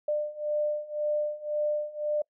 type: beating tone pair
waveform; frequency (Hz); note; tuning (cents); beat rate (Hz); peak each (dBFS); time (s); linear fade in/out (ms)
sine; 597 / 598.9; D5 / D5; +28 / +34; 1.9; -31 / -29; 0.08-2.22; 5
effects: noise-tail reverb RT60 0.1 s tail -26 dB re dry